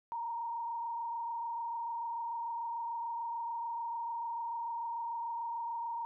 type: tone with frequency modulation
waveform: sine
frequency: 932.3 Hz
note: A#5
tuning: in tune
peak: -35 dBFS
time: 0.12-6.05 s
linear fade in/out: 0 ms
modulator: 26.8 Hz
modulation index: 0.8
effects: none

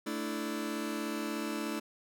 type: chord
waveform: sawtooth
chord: A suspended fourth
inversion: none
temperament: just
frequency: 220 / 293.3 / 330 Hz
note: A3 / D4 / E4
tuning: 0 / -2 / +2 cents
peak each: -34 dBFS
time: 0.06-1.8 s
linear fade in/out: 10 ms
effects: none

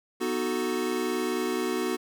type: chord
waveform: square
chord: B dominant seventh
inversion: none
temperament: equal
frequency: 246.9 / 311.1 / 370 / 440 Hz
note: B3 / D#4 / F#4 / A4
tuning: 0 / 0 / 0 / 0 cents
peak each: -33 / -35 / -30 / -35 dBFS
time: 0.2-1.97 s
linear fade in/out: 20 ms
effects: none

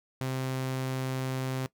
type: tone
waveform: sawtooth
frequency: 130.81 Hz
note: C3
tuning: in tune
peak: -26 dBFS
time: 0.21-1.66 s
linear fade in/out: 0 ms
effects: noise-tail reverb RT60 0.1 s tail -19 dB re dry

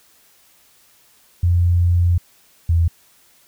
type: tone pair in turn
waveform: sine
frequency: 87.31 / 83.82 Hz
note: F2 / E2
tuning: 0 / +29 cents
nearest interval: minor second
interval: 71 cents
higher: first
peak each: -12 dBFS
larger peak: neither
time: 1.43-2.18 / 2.69-2.88 s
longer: first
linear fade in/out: 5 ms
effects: white hiss -54 dBFS RMS until 3.47 s

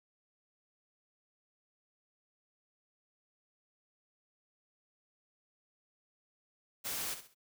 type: noise with echo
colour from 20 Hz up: white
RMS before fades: -38 dBFS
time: 6.84-7.15 s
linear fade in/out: 20 ms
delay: 66 ms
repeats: 3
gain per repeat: -10 dB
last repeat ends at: 7.348 s
effects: none

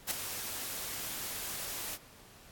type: noise with ADSR envelope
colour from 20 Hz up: white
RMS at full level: -29 dBFS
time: 0.07-1.98 s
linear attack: 41 ms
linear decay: 3 ms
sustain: -10 dB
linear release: 43 ms
effects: pink hiss -56 dBFS RMS until 2.51 s + AAC 64 kbps

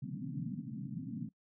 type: band-pass noise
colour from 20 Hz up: pink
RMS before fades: -41 dBFS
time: 0.02-1.29 s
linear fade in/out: 5 ms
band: 120 to 280 Hz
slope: 96 dB/octave
effects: noise-tail reverb RT60 0.1 s tail -20 dB re dry

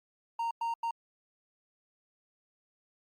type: tone bursts at uneven times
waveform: triangle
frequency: 925 Hz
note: A#5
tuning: 14 cents flat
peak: -28 dBFS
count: 3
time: 0.39-0.51 / 0.61-0.74 / 0.83-0.91 s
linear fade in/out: 5 ms
effects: Opus 48 kbps

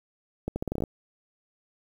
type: accelerating click train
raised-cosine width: 2 ms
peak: -16 dBFS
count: 10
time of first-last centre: 0.48-0.838 s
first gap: 80 ms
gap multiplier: 0.81
effects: 8-bit

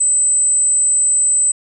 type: tone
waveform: sine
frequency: 8060 Hz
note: B8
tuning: 34 cents sharp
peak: -11 dBFS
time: 0-1.52 s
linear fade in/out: 10 ms
effects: none

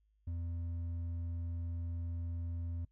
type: tone with hard clipping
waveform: sine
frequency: 85 Hz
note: F2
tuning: 46 cents flat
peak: -38 dBFS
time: 0.27-2.85 s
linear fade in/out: 5 ms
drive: 4 dB
effects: noise-tail reverb RT60 0.1 s tail -21 dB re dry + added 52 Hz sine -70 dBFS peak until 2.91 s

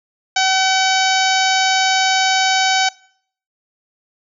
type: harmonic tone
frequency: 760 Hz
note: F#5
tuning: 46 cents sharp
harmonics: 1 / 2 / 3 / 4 / 5 / 6 / 7 / 8 / 9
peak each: -17 / -20 / -22 / -23 / -24 / -25 / -25 / -26 / -27 dBFS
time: 0.36-2.89 s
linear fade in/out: 5 ms
effects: noise-tail reverb RT60 0.6 s tail -23 dB re dry

